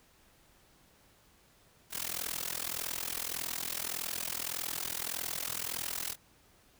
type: noise with amplitude modulation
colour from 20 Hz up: white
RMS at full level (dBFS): -33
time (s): 1.9-6.16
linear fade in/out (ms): 50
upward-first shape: sine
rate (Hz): 41.7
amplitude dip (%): 95
effects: pink hiss -64 dBFS RMS until 6.79 s